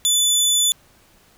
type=tone; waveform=20% pulse; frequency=3488 Hz; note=A7; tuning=16 cents flat; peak=-9 dBFS; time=0.05-0.72 s; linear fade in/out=0 ms; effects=pink hiss -54 dBFS RMS until 1.37 s